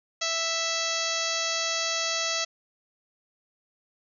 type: harmonic tone with a mistuned harmonic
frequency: 659.3 Hz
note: E5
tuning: in tune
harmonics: 1 / 2 / 3 / 4 / 5 / 6 / 7 / 8 / 9 / 10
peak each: -35 / -35 / -35 / -35 / -35 / -35 / -35 / -35 / -35 / -35 dBFS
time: 0.21-2.45 s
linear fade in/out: 10 ms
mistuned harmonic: 7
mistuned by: -43 cents
effects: none